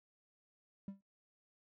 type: tone with exponential decay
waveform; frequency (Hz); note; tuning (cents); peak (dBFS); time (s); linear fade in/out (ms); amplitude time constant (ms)
triangle; 196.4; G3; +4; -36; 0.88-1.01; 2; 28
effects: noise-tail reverb RT60 0.1 s tail -18 dB re dry + tanh soft clip ceiling -32 dBFS